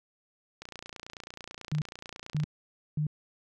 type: click train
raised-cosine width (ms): 0.2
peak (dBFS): -24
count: 54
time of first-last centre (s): 0.62-2.435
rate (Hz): 29.2
type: tone bursts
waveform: sine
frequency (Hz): 151.2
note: D#3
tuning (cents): -49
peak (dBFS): -26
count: 3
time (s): 1.72-3.068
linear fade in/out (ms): 2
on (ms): 96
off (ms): 530
effects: none